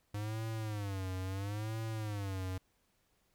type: tone with vibrato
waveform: square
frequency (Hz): 102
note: G#2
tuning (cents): -31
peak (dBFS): -37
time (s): 0.14-2.58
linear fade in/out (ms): 5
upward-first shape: sine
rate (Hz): 0.74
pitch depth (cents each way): 160
effects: pink hiss -75 dBFS RMS until 3.34 s